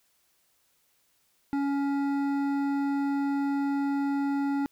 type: tone with hard clipping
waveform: sine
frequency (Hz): 280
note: C#4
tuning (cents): +18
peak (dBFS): -27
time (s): 1.53-4.66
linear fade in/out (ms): 0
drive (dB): 11
effects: white hiss -69 dBFS RMS until 4.71 s